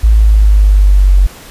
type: exponential sweep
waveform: sine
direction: down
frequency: 55 to 46.25 Hz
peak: -3 dBFS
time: 0.03-1.27 s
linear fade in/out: 10 ms
effects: pink hiss -34 dBFS RMS until 1.5 s + resampled to 32000 Hz